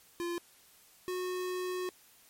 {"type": "tone pair in turn", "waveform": "square", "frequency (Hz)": [345.3, 365.1], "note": ["F4", "F#4"], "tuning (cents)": [-20, -23], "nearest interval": "minor second", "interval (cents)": 97, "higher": "second", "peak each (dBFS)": [-34, -34], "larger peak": "neither", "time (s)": [[0.2, 0.38], [1.08, 1.89]], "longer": "second", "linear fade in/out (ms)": 0, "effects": ["white hiss -61 dBFS RMS until 2.29 s", "MP3 64 kbps"]}